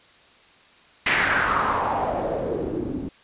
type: noise with low-pass filter sweep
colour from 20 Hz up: white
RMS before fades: -24 dBFS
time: 1.06-3.09 s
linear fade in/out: 5 ms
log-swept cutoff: 2200 to 250 Hz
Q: 3.4
effects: white hiss -53 dBFS RMS until 3.23 s + resampled to 8000 Hz